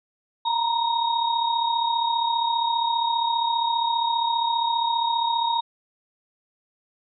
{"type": "tone cluster", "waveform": "sine", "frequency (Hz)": [925, 960, 3744], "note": ["A#5", "B5", "A#7"], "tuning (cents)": [-14, -49, 7], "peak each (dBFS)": [-22, -28, -28], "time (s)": [0.45, 5.61], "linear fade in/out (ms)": 10, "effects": []}